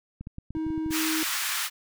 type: clicks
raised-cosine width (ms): 5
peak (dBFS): -25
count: 10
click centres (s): 0.21 / 0.271 / 0.384 / 0.506 / 0.568 / 0.666 / 0.704 / 0.778 / 0.862 / 0.907
type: tone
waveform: triangle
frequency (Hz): 316.7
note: D#4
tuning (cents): +31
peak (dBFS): -25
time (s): 0.55-1.23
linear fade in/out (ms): 0
type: high-pass noise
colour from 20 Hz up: pink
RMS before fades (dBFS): -29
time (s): 0.9-1.7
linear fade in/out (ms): 50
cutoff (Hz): 1200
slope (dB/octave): 24
effects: none